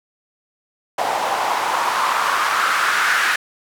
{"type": "noise with band-pass filter sweep", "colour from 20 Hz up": "white", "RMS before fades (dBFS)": -19, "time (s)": [0.98, 3.36], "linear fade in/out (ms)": 5, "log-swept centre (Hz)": [750, 1600], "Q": 3.2, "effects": []}